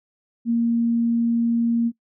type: tone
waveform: sine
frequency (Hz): 233.1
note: A#3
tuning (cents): 0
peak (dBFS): -17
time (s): 0.45-1.92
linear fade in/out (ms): 50
effects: noise-tail reverb RT60 0.1 s tail -22 dB re dry